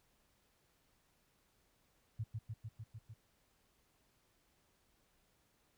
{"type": "tone with echo", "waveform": "sine", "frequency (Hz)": 110, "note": "A2", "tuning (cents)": 0, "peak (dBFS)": -36, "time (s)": [2.19, 2.24], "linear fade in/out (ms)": 10, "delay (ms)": 150, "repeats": 6, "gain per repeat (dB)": -2, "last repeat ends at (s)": 3.14, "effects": ["pink hiss -75 dBFS RMS until 5.77 s"]}